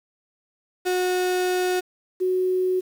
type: tone pair in turn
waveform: 35% pulse / sine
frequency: 364.6 / 369.3 Hz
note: F#4 / F#4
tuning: -25 / -3 cents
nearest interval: unison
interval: 22 cents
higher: second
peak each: -19 dBFS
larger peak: neither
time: 0.85-1.81 / 2.2-2.81 s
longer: first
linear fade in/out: 20 ms
effects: 8-bit